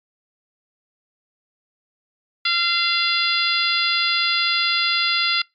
harmonic tone, 689 Hz, F5, 24 cents flat, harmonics 2 / 3 / 4 / 5 / 6 / 7, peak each -24 / -24 / -24 / -24 / -24 / -24 dBFS, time 2.45-5.42 s, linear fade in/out 5 ms, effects noise-tail reverb RT60 0.2 s tail -25 dB re dry + MP3 96 kbps

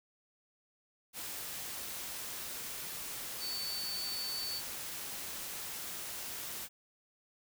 sine tone in noise, 4503 Hz, C#8, 26 cents sharp, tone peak -37 dBFS, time 3.39-4.62 s, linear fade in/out 50 ms, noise white, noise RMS -42 dBFS, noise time 1.13-6.69 s, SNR +2 dB, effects none

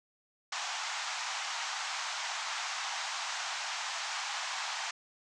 pink band-pass noise, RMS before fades -37 dBFS, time 0.52-4.91 s, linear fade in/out 5 ms, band 740 to 7300 Hz, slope 48 dB/octave, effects none

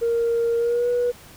sine tone with pitch glide, 466 to 486.1 Hz, A#4 to B4, -1 to -28 cents, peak -17 dBFS, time 0.01-1.12 s, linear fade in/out 20 ms, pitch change +73 cents, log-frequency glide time 0.57-0.89 s, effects tanh soft clip ceiling -15 dBFS + pink hiss -46 dBFS RMS until 1.36 s

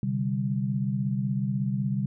sine chord, C suspended second, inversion none, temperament just, 130.81 / 147.16 / 196.22 Hz, C3 / D3 / G3, 0 / +4 / +2 cents, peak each -28 / -32 / -28 dBFS, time 0.03-2.06 s, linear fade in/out 2 ms, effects none

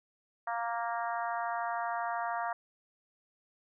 harmonic tone, 233.1 Hz, A#3, in tune, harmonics 3 / 4 / 5 / 6 / 7 / 8, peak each -35 / -37 / -39 / -42 / -44 / -46 dBFS, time 0.47-2.53 s, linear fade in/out 5 ms, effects none

